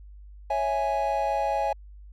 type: chord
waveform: triangle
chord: C# minor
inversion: none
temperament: equal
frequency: 554.4 / 659.3 / 830.6 Hz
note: C#5 / E5 / G#5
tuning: 0 / 0 / 0 cents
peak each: -28 / -27 / -24 dBFS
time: 0.5-1.73 s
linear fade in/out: 5 ms
effects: added 50 Hz sine -43 dBFS peak until 2.12 s